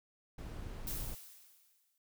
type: noise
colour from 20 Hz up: brown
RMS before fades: -43 dBFS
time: 0.38-1.15 s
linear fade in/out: 5 ms
type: noise with exponential decay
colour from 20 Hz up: blue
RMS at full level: -40 dBFS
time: 0.87-1.98 s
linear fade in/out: 2 ms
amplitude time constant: 240 ms
effects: none